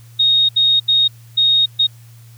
sine tone bursts at uneven times, 3729 Hz, A#7, in tune, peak -10 dBFS, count 5, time 0.19-0.49 / 0.56-0.8 / 0.88-1.08 / 1.37-1.66 / 1.79-1.87 s, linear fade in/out 10 ms, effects added 116 Hz sine -39 dBFS peak until 2.37 s + white hiss -51 dBFS RMS until 2.37 s

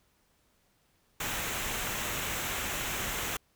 pink noise with comb filter, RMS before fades -34 dBFS, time 1.2-3.37 s, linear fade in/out 5 ms, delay 0.21 ms, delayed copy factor -0.5, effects pink hiss -70 dBFS RMS until 3.55 s

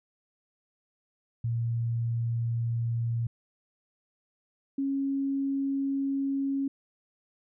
sine tone pair in turn, 116.54 / 274.5 Hz, A#2 / C#4, 0 / -17 cents, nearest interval octave + minor third, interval 1483 cents, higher second, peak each -26 dBFS, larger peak neither, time 1.44-3.27 / 4.78-6.68 s, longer second, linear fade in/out 5 ms, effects none

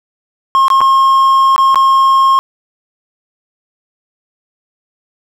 triangle tone with dropouts, 1074 Hz, C6, 45 cents sharp, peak -4 dBFS, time 0.55-2.39 s, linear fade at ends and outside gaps 0 ms, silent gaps 0.682-0.702 / 0.806-0.814 / 1.562-1.58 / 1.745-1.757 s, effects none

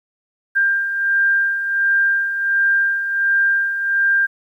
sine beating tone pair, 1592 / 1593.4 Hz, G6 / G6, +26 / +28 cents, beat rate 1.4 Hz, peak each -23 / -15 dBFS, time 0.55-4.27 s, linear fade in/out 20 ms, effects 9-bit

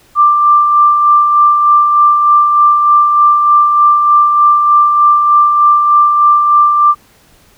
sine tone with tremolo, 1182 Hz, D6, 11 cents sharp, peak -3 dBFS, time 0.15-6.95 s, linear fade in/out 50 ms, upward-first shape sine, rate 3.3 Hz, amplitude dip 40%, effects pink hiss -47 dBFS RMS until 7.57 s

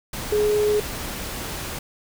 sine tone in noise, 420 Hz, G#4, 19 cents sharp, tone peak -17 dBFS, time 0.32-0.8 s, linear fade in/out 5 ms, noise pink, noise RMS -31 dBFS, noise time 0.13-1.79 s, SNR +11 dB, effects none

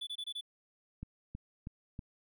triangle tone bursts, 3464 Hz, A7, 28 cents flat, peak -36 dBFS, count 5, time 0.01-0.411 s, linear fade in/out 10 ms, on 61 ms, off 24 ms
click train, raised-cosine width 5 ms, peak -29 dBFS, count 4, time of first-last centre 1.03-1.992 s, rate 3.12 Hz
effects none

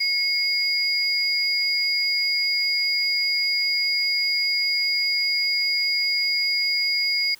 sine tone pair together, 2178 / 4873 Hz, C#7 / D#8, -31 / -37 cents, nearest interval octave + major second, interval 1394 cents, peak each -23 / -21 dBFS, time 0-7.35 s, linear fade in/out 10 ms, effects tanh soft clip ceiling -12 dBFS + white hiss -51 dBFS RMS until 7.39 s

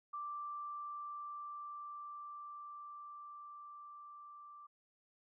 sine tone with level ramp, 1174.7 Hz, D6, in tune, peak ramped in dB -40 to -52 dBFS, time 0.13-4.67 s, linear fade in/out 10 ms, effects none

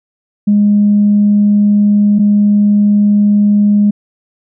sine tone pair in turn, 206.2 / 206.2 Hz, G#3 / G#3, -12 / -12 cents, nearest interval unison, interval 0 cents, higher neither, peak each -5 dBFS, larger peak neither, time 0.47-2.19 / 2.19-3.91 s, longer neither, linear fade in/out 10 ms, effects tanh soft clip ceiling -1 dBFS

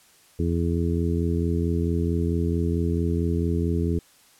harmonic tone, 84.5 Hz, E2, 43 cents sharp, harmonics 1 / 2 / 3 / 4 / 5, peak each -24 / -27 / -29 / -30 / -31 dBFS, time 0.39-3.99 s, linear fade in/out 5 ms, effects white hiss -56 dBFS RMS until 4.39 s + low-pass 12000 Hz 12 dB/octave

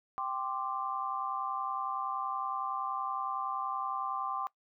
sine chord, G suspended fourth, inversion none, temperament just, 784 / 1045.3 / 1176 Hz, G5 / C6 / D6, 0 / -2 / +2 cents, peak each -38 / -37 / -36 dBFS, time 0.18-4.47 s, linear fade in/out 0 ms, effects noise-tail reverb RT60 0.1 s tail -20 dB re dry

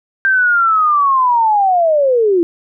sine linear sweep, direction down, 1581 to 329.6 Hz, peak -9 dBFS, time 0.25-2.43 s, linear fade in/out 0 ms, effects none

